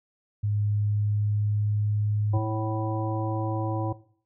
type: tone with pitch glide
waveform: sine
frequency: 103.83 to 104.98 Hz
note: G#2 to G#2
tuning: 0 to +19 cents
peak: -23 dBFS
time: 0.43-2.38 s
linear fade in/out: 10 ms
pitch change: +19 cents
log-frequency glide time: 0.6-2.25 s
type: harmonic tone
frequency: 109.4 Hz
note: A2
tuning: 9 cents flat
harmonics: 1 / 3 / 5 / 7 / 9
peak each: -27 / -32 / -34 / -35 / -37 dBFS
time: 2.33-3.93 s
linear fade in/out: 10 ms
effects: noise-tail reverb RT60 0.5 s tail -17 dB re dry